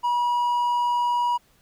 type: tone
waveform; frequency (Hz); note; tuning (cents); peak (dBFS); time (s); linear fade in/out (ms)
triangle; 966; B5; -39; -18; 0.03-1.38; 20
effects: pink hiss -61 dBFS RMS until 1.61 s